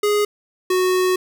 square tone pair in turn, 415.3 / 368.7 Hz, G#4 / F#4, 0 / -6 cents, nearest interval major second, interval 206 cents, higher first, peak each -16 dBFS, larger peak neither, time 0.03-0.25 / 0.7-1.16 s, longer second, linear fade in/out 5 ms, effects none

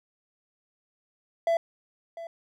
triangle tone with echo, 669 Hz, E5, 25 cents sharp, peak -19 dBFS, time 1.47-1.57 s, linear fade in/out 2 ms, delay 700 ms, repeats 1, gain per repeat -15 dB, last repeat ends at 2.27 s, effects none

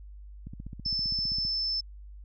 click train, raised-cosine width 5 ms, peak -28 dBFS, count 16, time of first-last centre 0.47-1.45 s, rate 15.3 Hz
sine tone, 5274 Hz, E8, in tune, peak -27 dBFS, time 0.85-1.81 s, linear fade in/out 10 ms
effects added 50 Hz sine -43 dBFS peak until 2.24 s

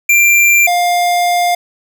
square tone pair in turn, 2370 / 704.6 Hz, D7 / F5, +15 / +15 cents, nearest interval octave + major sixth, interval 2100 cents, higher first, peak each -7 / -11 dBFS, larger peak first, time 0.09-0.67 / 0.67-1.55 s, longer second, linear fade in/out 5 ms, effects none

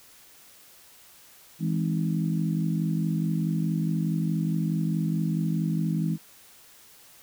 harmonic tone with a mistuned harmonic, 52.1 Hz, G#1, 6 cents sharp, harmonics 3 / 4 / 5 / 6, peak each -25 / -30 / -34 / -35 dBFS, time 1.59-6.18 s, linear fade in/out 50 ms, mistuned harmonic 3, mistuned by +80 cents, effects white hiss -53 dBFS RMS until 7.22 s

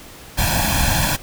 pink noise with comb filter, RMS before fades -18 dBFS, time 0.37-1.17 s, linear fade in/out 20 ms, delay 1.2 ms, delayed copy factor +1, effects pink hiss -40 dBFS RMS until 1.22 s

